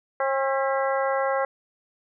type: harmonic tone with a mistuned harmonic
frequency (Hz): 269.7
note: C#4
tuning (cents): -47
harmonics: 2 / 3 / 4 / 5 / 6 / 7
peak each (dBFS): -24 / -28 / -30 / -32 / -34 / -35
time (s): 0.2-1.45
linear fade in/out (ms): 2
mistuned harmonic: 7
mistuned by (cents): +69
effects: none